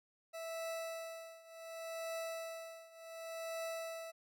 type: tone with tremolo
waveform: 40% pulse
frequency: 657 Hz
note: E5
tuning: 6 cents flat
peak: -38 dBFS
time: 0.33-4.12 s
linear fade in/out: 20 ms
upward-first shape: triangle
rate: 0.68 Hz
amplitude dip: 90%
effects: none